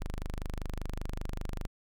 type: tone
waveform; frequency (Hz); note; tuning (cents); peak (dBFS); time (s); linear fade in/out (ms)
sawtooth; 25.12; G0; +43; -30; 0-1.67; 10
effects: none